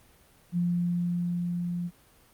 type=tone with level ramp; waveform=sine; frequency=174.61 Hz; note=F3; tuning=in tune; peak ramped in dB=-23 to -29 dBFS; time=0.52-1.91 s; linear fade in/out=50 ms; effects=pink hiss -59 dBFS RMS until 2.33 s + Opus 32 kbps